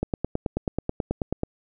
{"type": "click train", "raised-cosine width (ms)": 2, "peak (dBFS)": -11, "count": 14, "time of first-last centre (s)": [0.03, 1.434], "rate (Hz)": 9.26, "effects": []}